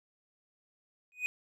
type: tone with exponential growth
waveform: triangle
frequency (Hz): 2489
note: D#7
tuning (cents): 0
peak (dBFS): -24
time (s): 1.12-1.26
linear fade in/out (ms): 0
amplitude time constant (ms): 29
effects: none